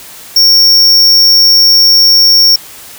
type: tone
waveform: square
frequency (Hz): 5500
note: F8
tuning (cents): -27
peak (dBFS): -3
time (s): 0.36-2.56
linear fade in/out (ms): 5
effects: white hiss -31 dBFS RMS until 2.98 s